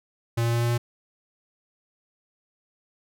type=tone with pitch steps; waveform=square; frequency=116.54 / 117.22 / 117.89 / 118.58 / 119.26 Hz; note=A#2 / A#2 / A#2 / A#2 / A#2; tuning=0 / +10 / +20 / +30 / +40 cents; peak=-22 dBFS; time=0.37-0.78 s; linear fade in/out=10 ms; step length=82 ms; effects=none